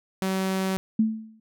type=tone; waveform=sawtooth; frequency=190 Hz; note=F#3; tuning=46 cents sharp; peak=-20 dBFS; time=0.22-0.77 s; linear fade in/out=0 ms
type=tone with exponential decay; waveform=sine; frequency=220 Hz; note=A3; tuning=in tune; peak=-15 dBFS; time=0.99-1.4 s; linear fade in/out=5 ms; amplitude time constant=88 ms
effects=none